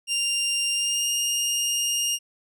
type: tone with pitch glide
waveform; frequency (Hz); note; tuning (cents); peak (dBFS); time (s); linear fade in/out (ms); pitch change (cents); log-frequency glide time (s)
20% pulse; 2791 to 2830; F7 to F7; -2 to +22; -17; 0.07-2.19; 50; +24; 0.72-1.07
effects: none